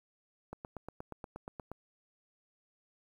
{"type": "click train", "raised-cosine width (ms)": 1, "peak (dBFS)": -28, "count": 11, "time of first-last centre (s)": [0.53, 1.716], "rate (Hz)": 8.43, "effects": ["10-bit"]}